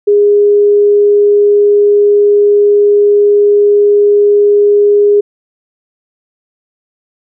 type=tone; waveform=sine; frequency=410.9 Hz; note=G#4; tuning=18 cents flat; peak=-4 dBFS; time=0.07-5.21 s; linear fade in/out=10 ms; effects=none